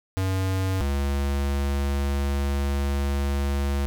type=tone pair in turn; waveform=square; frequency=94.6 / 70 Hz; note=F#2 / C#2; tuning=+39 / +18 cents; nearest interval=perfect fourth; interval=521 cents; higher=first; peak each=-23 dBFS; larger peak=neither; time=0.17-0.81 / 0.81-3.86 s; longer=second; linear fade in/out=0 ms; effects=none